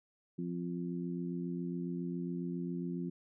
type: harmonic tone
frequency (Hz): 87.31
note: F2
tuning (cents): 0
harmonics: 2 / 3 / 4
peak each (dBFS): -37 / -41 / -43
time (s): 0.38-3.1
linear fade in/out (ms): 10
effects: none